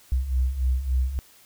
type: beating tone pair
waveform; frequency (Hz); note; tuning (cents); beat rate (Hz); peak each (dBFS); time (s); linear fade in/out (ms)
sine; 61.74 / 65.24; B1 / C2; 0 / -4; 3.5; -27 / -22; 0.12-1.19; 0
effects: white hiss -54 dBFS RMS until 1.45 s